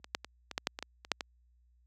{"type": "clicks", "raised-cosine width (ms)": 0.2, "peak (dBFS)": [-27, -12, -24, -23, -14, -11, -21, -20, -28, -9, -18], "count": 11, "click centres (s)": [0.044, 0.149, 0.246, 0.513, 0.579, 0.671, 0.789, 0.826, 1.049, 1.117, 1.208], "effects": ["added 60 Hz sine -43 dBFS peak until 1.86 s", "high-pass 200 Hz 12 dB/octave"]}